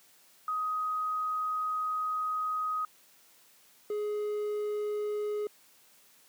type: tone pair in turn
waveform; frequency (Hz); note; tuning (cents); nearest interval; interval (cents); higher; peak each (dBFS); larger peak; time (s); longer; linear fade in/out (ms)
sine / triangle; 1255 / 418.8; D#6 / G#4; +15 / +15; octave + perfect fifth; 1900; first; -29 / -28; second; 0.48-2.85 / 3.9-5.47; first; 2
effects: white hiss -61 dBFS RMS until 6.28 s + high-pass 150 Hz 12 dB/octave